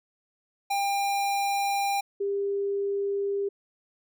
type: tone pair in turn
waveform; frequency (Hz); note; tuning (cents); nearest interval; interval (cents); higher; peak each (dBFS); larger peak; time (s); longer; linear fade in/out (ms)
square / sine; 799 / 399.5; G5 / G4; +33 / +33; octave; 1200; first; -25; neither; 0.7-2.01 / 2.2-3.49; first; 10
effects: none